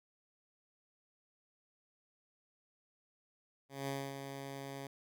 10% pulse tone with ADSR envelope, 137.7 Hz, C#3, 11 cents flat, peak -28 dBFS, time 3.69-4.87 s, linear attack 190 ms, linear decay 250 ms, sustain -7 dB, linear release 4 ms, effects none

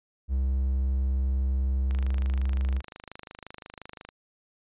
triangle tone, 65.9 Hz, C2, 13 cents sharp, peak -21 dBFS, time 0.28-2.82 s, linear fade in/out 50 ms
click train, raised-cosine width 0.3 ms, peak -25 dBFS, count 57, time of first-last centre 1.91-4.089 s, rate 25.7 Hz
effects resampled to 8000 Hz

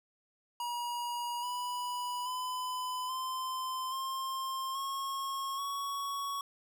square tone with pitch steps, 958 / 982.7 / 1008 / 1033.9 / 1060.5 / 1087.8 / 1115.8 Hz, A#5 / B5 / B5 / C6 / C6 / C#6 / C#6, +47 / -9 / +35 / -21 / +23 / -33 / +11 cents, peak -35 dBFS, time 0.6-6.41 s, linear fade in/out 2 ms, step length 830 ms, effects none

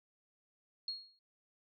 sine tone with exponential decay, 4294 Hz, C8, 44 cents sharp, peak -34 dBFS, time 0.88-1.19 s, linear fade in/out 2 ms, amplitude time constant 67 ms, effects none

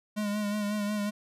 square tone with vibrato, 207.7 Hz, G#3, in tune, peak -29 dBFS, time 0.16-1.11 s, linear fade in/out 20 ms, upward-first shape sine, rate 5.5 Hz, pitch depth 36 cents each way, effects resampled to 32000 Hz

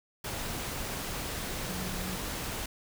sine tone in noise, 185 Hz, F#3, in tune, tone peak -38 dBFS, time 1.69-2.16 s, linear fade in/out 5 ms, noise pink, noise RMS -36 dBFS, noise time 0.24-2.66 s, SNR -5 dB, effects none

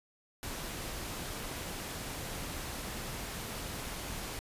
pink noise, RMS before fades -40 dBFS, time 0.43-4.39 s, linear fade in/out 0 ms, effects resampled to 32000 Hz

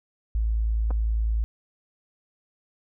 sine tone, 55 Hz, A1, in tune, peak -21 dBFS, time 0.35-1.44 s, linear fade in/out 0 ms
clicks, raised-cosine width 1 ms, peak -23 dBFS, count 2, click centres 0.906 / 0.91 s
effects none

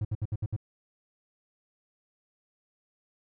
triangle tone bursts, 106.2 Hz, G#2, 39 cents sharp, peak -25 dBFS, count 6, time 0.01-0.564 s, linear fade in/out 5 ms, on 39 ms, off 64 ms, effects none

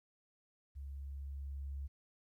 sine tone with level ramp, 69.3 Hz, C#2, in tune, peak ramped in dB -43 to -39 dBFS, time 0.75-1.88 s, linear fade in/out 20 ms, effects 13-bit

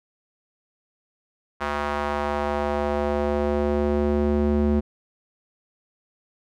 square tone with band-pass filter sweep, 73 Hz, D2, 10 cents flat, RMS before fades -23 dBFS, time 1.6-4.81 s, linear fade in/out 20 ms, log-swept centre 1200 to 260 Hz, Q 1.3, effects none

